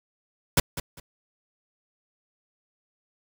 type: noise with echo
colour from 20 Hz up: pink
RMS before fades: -18 dBFS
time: 0.57-0.6 s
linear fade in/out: 5 ms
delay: 200 ms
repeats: 2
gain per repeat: -13 dB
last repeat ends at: 1 s
effects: none